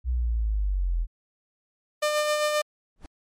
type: linear sweep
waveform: sine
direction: down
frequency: 63.3 to 40.2 Hz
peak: -22 dBFS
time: 0.04-1.07 s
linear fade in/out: 50 ms
type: tone with tremolo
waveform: sawtooth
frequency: 600 Hz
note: D5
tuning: 37 cents sharp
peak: -17 dBFS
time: 2.02-2.62 s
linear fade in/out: 10 ms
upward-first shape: sine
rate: 7.6 Hz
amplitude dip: 35%
type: noise with exponential growth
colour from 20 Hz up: brown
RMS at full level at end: -33 dBFS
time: 2.96-3.06 s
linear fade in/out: 1 ms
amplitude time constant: 20 ms
effects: low-pass 12000 Hz 12 dB/octave + MP3 64 kbps